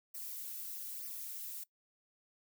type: noise with flanger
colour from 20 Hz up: violet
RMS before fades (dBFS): -44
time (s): 0.14-1.64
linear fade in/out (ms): 10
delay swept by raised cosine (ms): 0.26 to 5.86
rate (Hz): 1.1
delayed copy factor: -0.7
effects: noise-tail reverb RT60 0.1 s tail -20 dB re dry